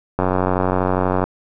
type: click train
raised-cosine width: 1 ms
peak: -4 dBFS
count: 98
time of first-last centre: 0.19-1.24 s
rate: 92.4 Hz
effects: none